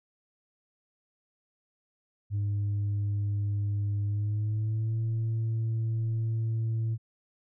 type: tone with pitch glide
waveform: sine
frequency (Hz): 102.1 to 112.63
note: G#2 to A2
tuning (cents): -29 to +41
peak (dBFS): -24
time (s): 2.3-6.98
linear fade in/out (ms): 50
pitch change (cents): +170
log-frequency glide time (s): 4.05-5
effects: tanh soft clip ceiling -25 dBFS